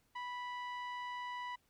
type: tone with low-pass filter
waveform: sawtooth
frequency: 985 Hz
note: B5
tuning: 5 cents flat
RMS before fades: -43 dBFS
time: 0.15-1.56 s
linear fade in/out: 10 ms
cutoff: 2400 Hz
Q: 1
effects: pink hiss -75 dBFS RMS until 1.69 s